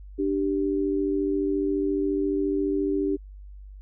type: tone pair together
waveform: sine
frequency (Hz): 295.6 / 390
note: D4 / G4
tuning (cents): +11 / -9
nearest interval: perfect fourth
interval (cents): 480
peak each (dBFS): -25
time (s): 0.18-3.17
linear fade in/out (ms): 20
effects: added 49 Hz sine -40 dBFS peak until 3.81 s

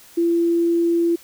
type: tone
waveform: sine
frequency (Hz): 338.9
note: E4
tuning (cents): +48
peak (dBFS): -15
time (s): 0.17-1.16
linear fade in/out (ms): 10
effects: white hiss -47 dBFS RMS until 1.23 s

